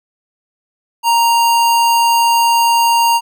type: tone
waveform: square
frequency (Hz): 932.3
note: A#5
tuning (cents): 0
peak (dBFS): -10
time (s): 1.03-3.21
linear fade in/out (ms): 50
effects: none